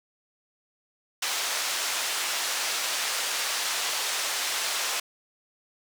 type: band-pass noise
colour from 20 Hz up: white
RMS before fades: -29 dBFS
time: 1.22-5 s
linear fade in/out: 5 ms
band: 630 to 6700 Hz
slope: 12 dB/octave
effects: none